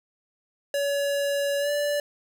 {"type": "tone with pitch glide", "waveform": "square", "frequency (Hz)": [566, 582.2], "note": ["C#5", "D5"], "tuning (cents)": [36, -15], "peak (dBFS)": -24, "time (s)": [0.74, 2], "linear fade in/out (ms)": 2, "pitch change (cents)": 49, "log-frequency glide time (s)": [1.59, 1.7], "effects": []}